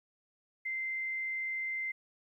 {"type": "tone", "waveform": "sine", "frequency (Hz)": 2081, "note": "C7", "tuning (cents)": -10, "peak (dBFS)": -33, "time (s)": [0.65, 1.92], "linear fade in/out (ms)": 10, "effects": ["12-bit"]}